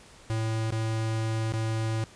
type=tone with dropouts; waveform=square; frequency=111.4 Hz; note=A2; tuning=22 cents sharp; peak=-27 dBFS; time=0.3-2.04 s; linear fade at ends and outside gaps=0 ms; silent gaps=0.705-0.723 / 1.522-1.537 s; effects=pink hiss -52 dBFS RMS until 2.15 s + resampled to 22050 Hz